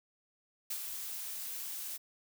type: noise with ADSR envelope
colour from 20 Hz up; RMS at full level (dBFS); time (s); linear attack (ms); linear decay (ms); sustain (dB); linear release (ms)
blue; -36; 0.7-1.98; 8; 73; -5; 21
effects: none